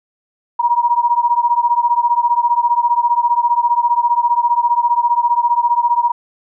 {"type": "beating tone pair", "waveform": "sine", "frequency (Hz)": [948, 963], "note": ["A#5", "B5"], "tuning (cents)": [29, -44], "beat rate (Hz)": 15, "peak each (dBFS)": [-14, -15], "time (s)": [0.59, 6.12], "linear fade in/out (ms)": 10, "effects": []}